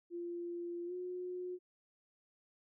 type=tone with pitch glide; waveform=sine; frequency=345.9 to 361.6 Hz; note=F4 to F#4; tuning=-17 to -40 cents; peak=-39 dBFS; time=0.1-1.59 s; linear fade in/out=50 ms; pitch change=+77 cents; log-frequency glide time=0.86-0.93 s; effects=none